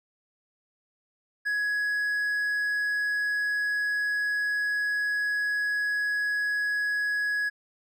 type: tone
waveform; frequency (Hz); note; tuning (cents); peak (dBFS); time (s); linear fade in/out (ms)
triangle; 1674; G#6; +13; -23; 1.45-7.5; 20
effects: none